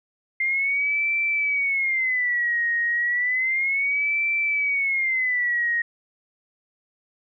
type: tone with vibrato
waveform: sine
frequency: 2093 Hz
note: C7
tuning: in tune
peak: -20 dBFS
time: 0.4-5.82 s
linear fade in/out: 5 ms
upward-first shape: sine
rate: 0.32 Hz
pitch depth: 190 cents each way
effects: none